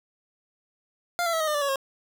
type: tone with pitch steps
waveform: 25% pulse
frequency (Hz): 698.5 / 673.5 / 649.5 / 626.3 / 603.9 / 582.3 / 561.5 / 541.4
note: F5 / E5 / E5 / D#5 / D5 / D5 / C#5 / C#5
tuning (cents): 0 / +37 / -26 / +11 / +48 / -15 / +22 / -41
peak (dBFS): -20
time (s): 1.19-1.758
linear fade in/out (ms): 0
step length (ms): 71
effects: none